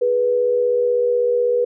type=tone pair together; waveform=sine; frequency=411.8 / 487.9 Hz; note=G#4 / B4; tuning=-15 / -21 cents; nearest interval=minor third; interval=294 cents; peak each=-24 / -15 dBFS; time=0.01-1.65 s; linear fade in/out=10 ms; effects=none